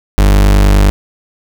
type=tone; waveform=40% pulse; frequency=49.66 Hz; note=G1; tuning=23 cents sharp; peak=-4 dBFS; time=0.18-0.9 s; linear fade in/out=0 ms; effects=none